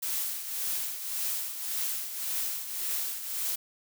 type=noise with tremolo; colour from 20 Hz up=blue; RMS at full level=-30 dBFS; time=0.02-3.56 s; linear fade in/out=10 ms; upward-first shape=triangle; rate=1.8 Hz; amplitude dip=65%; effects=none